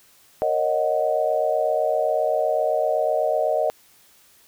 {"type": "chord", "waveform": "sine", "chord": "D# minor seventh", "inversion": "second", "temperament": "equal", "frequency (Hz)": [466.2, 554.4, 622.3, 740], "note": ["A#4", "C#5", "D#5", "F#5"], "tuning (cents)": [0, 0, 0, 0], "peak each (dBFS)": [-27, -26, -21, -26], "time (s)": [0.42, 3.7], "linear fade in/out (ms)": 0, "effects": ["white hiss -55 dBFS RMS until 4.47 s"]}